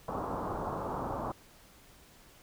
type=low-pass noise; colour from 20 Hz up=white; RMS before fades=-36 dBFS; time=0.08-1.32 s; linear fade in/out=5 ms; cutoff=1200 Hz; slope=48 dB/octave; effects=pink hiss -58 dBFS RMS until 2.42 s